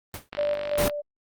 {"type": "noise with exponential decay", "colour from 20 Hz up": "pink", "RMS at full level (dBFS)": -31, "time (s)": [0.14, 0.29], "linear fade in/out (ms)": 2, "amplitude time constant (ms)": 32}
{"type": "click train", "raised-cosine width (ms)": 0.3, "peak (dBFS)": -18, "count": 29, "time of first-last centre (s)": [0.33, 0.897], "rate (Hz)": 49.4}
{"type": "tone with tremolo", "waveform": "sine", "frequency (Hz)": 587, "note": "D5", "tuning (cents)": -1, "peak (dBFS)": -22, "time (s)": [0.37, 1.02], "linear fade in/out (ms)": 20, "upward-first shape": "square", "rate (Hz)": 2.9, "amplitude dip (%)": 50}
{"type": "noise", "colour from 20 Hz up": "pink", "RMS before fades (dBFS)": -25, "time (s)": [0.78, 0.88], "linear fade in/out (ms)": 0}
{"effects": ["Opus 32 kbps"]}